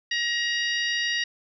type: harmonic tone with a mistuned harmonic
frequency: 947 Hz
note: A#5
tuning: 27 cents sharp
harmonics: 2 / 3 / 4 / 5 / 6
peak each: -26 / -30 / -32 / -34 / -36 dBFS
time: 0.11-1.24 s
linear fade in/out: 5 ms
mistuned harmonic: 6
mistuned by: -17 cents
effects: none